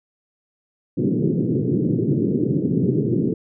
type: band-pass noise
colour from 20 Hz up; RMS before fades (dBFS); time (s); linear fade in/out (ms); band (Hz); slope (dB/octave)
pink; -20; 0.97-3.34; 5; 120 to 420; 48
effects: none